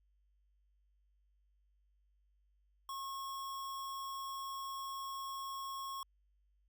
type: tone with sample-and-hold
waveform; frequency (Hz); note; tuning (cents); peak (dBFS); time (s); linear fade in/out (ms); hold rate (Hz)
sine; 1084; C#6; -39; -40; 2.89-6.03; 2; 4410
effects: added 50 Hz sine -70 dBFS peak until 6.68 s